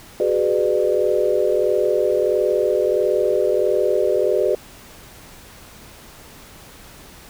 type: chord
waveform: sine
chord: G# half-diminished seventh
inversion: third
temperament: just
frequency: 373.8 / 415.3 / 498.4 / 598 Hz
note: F#4 / G#4 / B4 / D5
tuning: +18 / 0 / +16 / +31 cents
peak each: -21 dBFS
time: 0.2-4.55 s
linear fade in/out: 2 ms
effects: pink hiss -43 dBFS RMS until 7.29 s